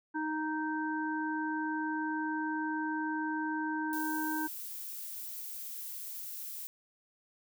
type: harmonic tone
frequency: 311.1 Hz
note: D#4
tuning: in tune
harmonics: 1 / 3 / 5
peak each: -34 / -37 / -38 dBFS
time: 0.14-4.48 s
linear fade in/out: 20 ms
type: noise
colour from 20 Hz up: violet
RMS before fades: -42 dBFS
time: 3.93-6.67 s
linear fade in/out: 0 ms
effects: none